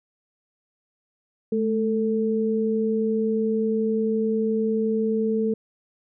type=tone pair together; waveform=sine; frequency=216.2 / 444.3 Hz; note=A3 / A4; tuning=-30 / +17 cents; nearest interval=octave; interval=1247 cents; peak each=-23 / -23 dBFS; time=1.52-5.54 s; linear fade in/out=5 ms; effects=none